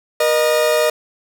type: tone pair together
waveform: 40% pulse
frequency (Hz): 476.3 / 614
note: A#4 / D#5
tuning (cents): +37 / -23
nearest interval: major third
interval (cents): 440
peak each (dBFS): -17 / -14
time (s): 0.2-0.9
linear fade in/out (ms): 5
effects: none